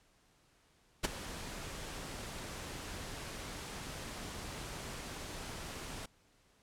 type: noise with ADSR envelope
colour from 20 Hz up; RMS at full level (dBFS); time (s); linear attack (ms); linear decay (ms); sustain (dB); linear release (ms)
pink; -29; 1.03-6.06; 18; 17; -15; 7
effects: pink hiss -69 dBFS RMS until 6.62 s + low-pass 10000 Hz 12 dB/octave